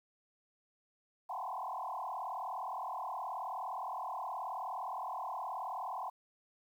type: tone with frequency modulation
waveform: sine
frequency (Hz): 880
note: A5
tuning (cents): 0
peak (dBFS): -37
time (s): 1.29-6.1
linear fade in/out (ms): 10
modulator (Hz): 39.1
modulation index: 4.5
effects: 11-bit